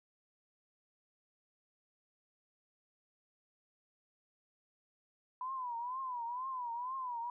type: tone with vibrato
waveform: sine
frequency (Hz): 994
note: B5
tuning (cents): +11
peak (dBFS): -37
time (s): 5.41-7.3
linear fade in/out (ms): 2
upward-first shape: triangle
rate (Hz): 2.1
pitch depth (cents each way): 140
effects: none